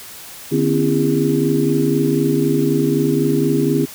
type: tone cluster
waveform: sine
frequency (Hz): 150.5 / 249.3 / 273.3 / 333.8 / 405.3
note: D3 / B3 / C#4 / E4 / G#4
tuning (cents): +43 / +16 / -24 / +22 / -42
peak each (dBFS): -20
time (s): 0.51-3.86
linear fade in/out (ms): 20
effects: white hiss -36 dBFS RMS until 3.94 s